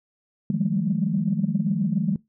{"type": "tone cluster", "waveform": "sine", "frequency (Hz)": [156.3, 174.4, 193.4, 200.9, 217.9], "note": ["D#3", "F3", "G3", "G3", "A3"], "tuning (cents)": [8, -2, -23, 43, -17], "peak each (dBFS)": -27, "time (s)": [0.5, 2.16], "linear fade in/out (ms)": 2, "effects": ["noise-tail reverb RT60 0.2 s tail -23 dB re dry", "tanh soft clip ceiling -10 dBFS"]}